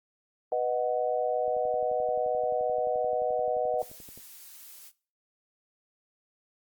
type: chord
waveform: sine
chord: B major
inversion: none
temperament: equal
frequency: 493.9 / 622.3 / 740 Hz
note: B4 / D#5 / F#5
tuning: 0 / 0 / 0 cents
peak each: -29 / -29 / -30 dBFS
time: 0.52-3.82 s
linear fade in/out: 2 ms
type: click train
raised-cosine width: 2 ms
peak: -37 dBFS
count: 32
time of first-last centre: 1.48-4.176 s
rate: 11.5 Hz
type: noise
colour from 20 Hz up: blue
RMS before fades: -48 dBFS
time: 3.78-4.92 s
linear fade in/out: 50 ms
effects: noise-tail reverb RT60 0.4 s tail -19 dB re dry + Opus 32 kbps